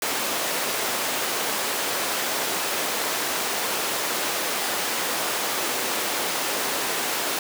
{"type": "high-pass noise", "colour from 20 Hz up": "pink", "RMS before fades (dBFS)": -26, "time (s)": [0.02, 7.39], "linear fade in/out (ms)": 2, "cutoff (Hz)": 410, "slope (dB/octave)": 12, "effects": []}